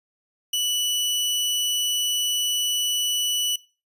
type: tone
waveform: sawtooth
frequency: 2960 Hz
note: F#7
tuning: in tune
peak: -18 dBFS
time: 0.53-3.56 s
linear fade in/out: 5 ms
effects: noise-tail reverb RT60 0.3 s tail -18 dB re dry + resampled to 32000 Hz